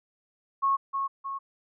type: tone with echo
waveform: sine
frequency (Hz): 1095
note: C#6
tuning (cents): -22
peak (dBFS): -21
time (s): 0.62-0.77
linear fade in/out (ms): 20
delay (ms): 310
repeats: 2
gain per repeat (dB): -5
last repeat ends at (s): 1.39
effects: none